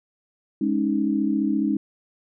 sine chord, Ab suspended fourth, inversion none, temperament just, 207.7 / 276.9 / 311.5 Hz, Ab3 / Db4 / Eb4, 0 / -2 / +2 cents, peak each -24 dBFS, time 0.61-1.77 s, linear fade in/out 5 ms, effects none

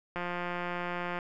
click train, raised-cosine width 0.5 ms, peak -20 dBFS, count 182, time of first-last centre 0.16-1.188 s, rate 176 Hz, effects none

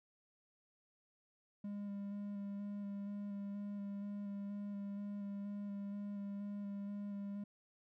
triangle tone with vibrato, 202.1 Hz, G#3, 47 cents flat, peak -39 dBFS, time 1.64-7.44 s, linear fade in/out 5 ms, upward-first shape square, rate 2.1 Hz, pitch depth 13 cents each way, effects none

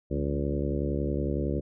harmonic tone with a mistuned harmonic, 70.9 Hz, C#2, 40 cents sharp, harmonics 1 / 2 / 3 / 4 / 5 / 6 / 7 / 8, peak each -31 / -33 / -35 / -34 / -34 / -38 / -37 / -39 dBFS, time 0.1-1.61 s, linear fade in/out 20 ms, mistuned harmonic 2, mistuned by +68 cents, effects none

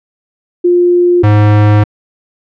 sine / square tone pair in turn, 352.6 / 104.83 Hz, F4 / G#2, +17 / +17 cents, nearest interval octave + major sixth, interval 2100 cents, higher first, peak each -5 dBFS, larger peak neither, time 0.64-1.23 / 1.23-1.84 s, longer second, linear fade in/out 10 ms, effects low-pass 2000 Hz 12 dB/octave

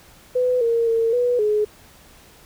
sine tone with pitch steps, 501 / 463.4 / 455.7 / 489.1 / 422.2 Hz, B4 / A#4 / A#4 / B4 / G#4, +25 / -10 / -39 / -17 / +29 cents, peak -16 dBFS, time 0.35-1.65 s, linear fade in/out 10 ms, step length 260 ms, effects pink hiss -49 dBFS RMS until 2.45 s

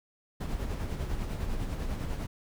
brown noise with tremolo, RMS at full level -31 dBFS, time 0.4-2.27 s, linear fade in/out 10 ms, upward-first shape sine, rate 10 Hz, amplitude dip 45%, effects none

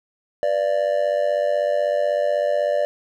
triangle tone with amplitude modulation, 587.3 Hz, D5, in tune, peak -12 dBFS, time 0.43-2.85 s, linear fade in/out 0 ms, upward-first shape sine, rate 96.1 Hz, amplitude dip 85%, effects none

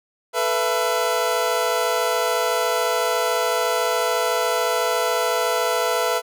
25% pulse chord, A suspended second, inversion none, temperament equal with one note detuned, 440 / 493.9 / 670 Hz, A4 / B4 / E5, 0 / 0 / +28 cents, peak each -23 / -19 / -19 dBFS, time 0.33-6.22 s, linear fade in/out 50 ms, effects none

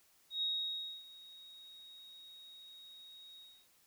sine tone with ADSR envelope, 3769 Hz, A#7, 18 cents sharp, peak -32 dBFS, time 0.3-3.68 s, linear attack 120 ms, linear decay 610 ms, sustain -20 dB, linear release 290 ms, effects white hiss -69 dBFS RMS until 3.86 s

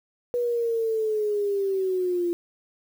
sine linear sweep, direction down, 487.6 to 342.7 Hz, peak -22 dBFS, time 0.34-2.33 s, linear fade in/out 0 ms, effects 8-bit

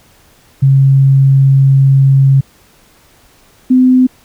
sine tone pair in turn, 135.9 / 255.2 Hz, C#3 / C4, -34 / -43 cents, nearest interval major seventh, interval 1091 cents, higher second, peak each -4 dBFS, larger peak neither, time 0.62-2.41 / 3.7-4.07 s, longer first, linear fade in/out 10 ms, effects pink hiss -47 dBFS RMS until 4.24 s

